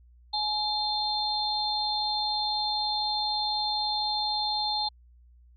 sine tone cluster, 845 / 3598 / 4188 Hz, G#5 / A7 / C8, +30 / +38 / +1 cents, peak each -30 / -33 / -29 dBFS, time 0.33-4.89 s, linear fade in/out 10 ms, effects added 60 Hz sine -53 dBFS peak until 5.56 s

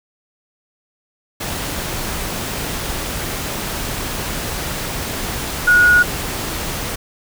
sine tone in noise, 1451 Hz, F#6, 34 cents flat, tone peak -8 dBFS, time 5.67-6.03 s, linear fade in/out 10 ms, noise pink, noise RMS -24 dBFS, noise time 1.4-6.96 s, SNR +13 dB, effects none

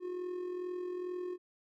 triangle tone with amplitude modulation, 360.3 Hz, F#4, 46 cents flat, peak -32 dBFS, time 0-1.38 s, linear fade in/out 50 ms, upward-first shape sine, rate 42.3 Hz, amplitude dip 50%, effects none

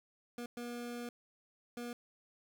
25% pulse tone bursts at uneven times, 240 Hz, B3, 49 cents flat, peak -37 dBFS, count 3, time 0.38-0.46 / 0.57-1.09 / 1.77-1.93 s, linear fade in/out 2 ms, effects none

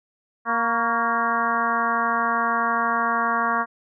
harmonic tone with a mistuned harmonic, 233.1 Hz, A#3, in tune, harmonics 1 / 2 / 3 / 4 / 5 / 6 / 7 / 8, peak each -31 / -34 / -28 / -28 / -23 / -27 / -29 / -34 dBFS, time 0.45-3.66 s, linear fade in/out 50 ms, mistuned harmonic 5, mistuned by -51 cents, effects none

